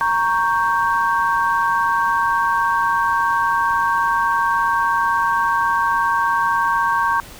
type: chord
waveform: sine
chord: G diminished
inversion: first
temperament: equal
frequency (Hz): 932.3 / 1108.7 / 1568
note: Bb5 / Db6 / G6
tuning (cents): 0 / 0 / 0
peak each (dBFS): -19 / -19 / -21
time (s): 0.01-7.2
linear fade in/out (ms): 0
effects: pink hiss -39 dBFS RMS until 7.39 s